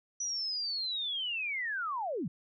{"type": "linear sweep", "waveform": "sine", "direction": "down", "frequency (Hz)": [5920, 130.81], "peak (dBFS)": -32, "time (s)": [0.2, 2.28], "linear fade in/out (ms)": 5, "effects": []}